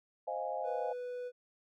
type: chord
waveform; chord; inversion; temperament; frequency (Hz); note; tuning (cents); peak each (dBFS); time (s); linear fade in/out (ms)
sine; F minor seventh; second; equal; 523.3 / 622.3 / 698.5 / 830.6; C5 / Eb5 / F5 / Ab5; 0 / 0 / 0 / 0; -40; 0.27-0.93; 10
type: tone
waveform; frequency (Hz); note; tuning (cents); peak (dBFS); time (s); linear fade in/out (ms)
triangle; 493.9; B4; 0; -36; 0.63-1.32; 50
effects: none